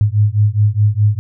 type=beating tone pair; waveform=sine; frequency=102.6 / 107.4 Hz; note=G#2 / A2; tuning=-21 / -41 cents; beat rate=4.8 Hz; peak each=-13 dBFS; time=0.01-1.19 s; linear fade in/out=0 ms; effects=none